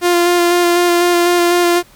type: tone with vibrato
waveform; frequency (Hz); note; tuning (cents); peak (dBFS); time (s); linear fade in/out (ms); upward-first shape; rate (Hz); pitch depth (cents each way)
sawtooth; 349.2; F4; 0; -6; 0.01-1.83; 50; square; 4; 13
effects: pink hiss -46 dBFS RMS until 1.95 s